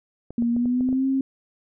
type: clicks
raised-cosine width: 2 ms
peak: -23 dBFS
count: 7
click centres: 0.306 / 0.423 / 0.565 / 0.657 / 0.808 / 0.889 / 0.928 s
type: tone with pitch glide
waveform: sine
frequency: 235.7 to 267.6 Hz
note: A#3 to C4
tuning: +19 to +39 cents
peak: -19 dBFS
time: 0.38-1.21 s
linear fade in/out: 2 ms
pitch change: +220 cents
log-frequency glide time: 0.51-1.06 s
effects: none